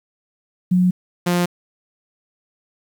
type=tone pair in turn; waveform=sine / sawtooth; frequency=181.3 / 176.04 Hz; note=F#3 / F3; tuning=-35 / +14 cents; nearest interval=minor second; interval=51 cents; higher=first; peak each=-12 dBFS; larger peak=neither; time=0.71-0.91 / 1.26-1.46 s; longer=neither; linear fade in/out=10 ms; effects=8-bit